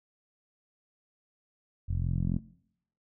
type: tone with low-pass filter sweep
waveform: 10% pulse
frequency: 43.52 Hz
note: F1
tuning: 5 cents flat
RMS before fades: -29 dBFS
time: 1.88-2.39 s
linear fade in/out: 20 ms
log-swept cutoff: 88 to 220 Hz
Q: 1.7
effects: noise-tail reverb RT60 0.7 s tail -21 dB re dry